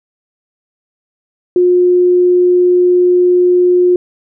sine tone, 358.3 Hz, F4, 44 cents sharp, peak -6 dBFS, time 1.56-3.96 s, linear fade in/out 2 ms, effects none

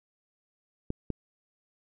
clicks, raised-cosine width 3 ms, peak -18 dBFS, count 2, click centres 0.904 / 1.103 s, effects none

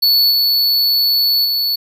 square tone with level steps, 4435 Hz, C#8, in tune, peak -10 / -12 / -15 dBFS, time 0.02-1.76 s, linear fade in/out 10 ms, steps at 0.3 / 1.44 s, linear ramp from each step 20 ms, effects none

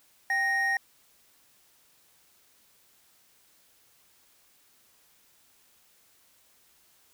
triangle tone pair together, 784 / 1864.7 Hz, G5 / A#6, 0 / 0 cents, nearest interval octave + minor third, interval 1500 cents, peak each -30 / -23 dBFS, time 0.3-0.77 s, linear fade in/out 2 ms, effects white hiss -63 dBFS RMS until 7.13 s

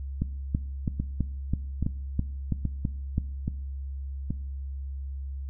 two click trains, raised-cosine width 5 ms, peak -13 / -15 dBFS, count 10 / 5, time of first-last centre 0.22-3.181 / 1-4.306 s, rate 3.04 / 1.21 Hz, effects noise-tail reverb RT60 0.7 s tail -19 dB re dry + added 68 Hz sine -32 dBFS peak until 5.49 s

